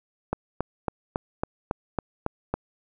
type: click train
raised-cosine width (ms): 1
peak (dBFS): -11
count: 9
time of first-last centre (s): 0.33-2.54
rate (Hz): 3.62
effects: none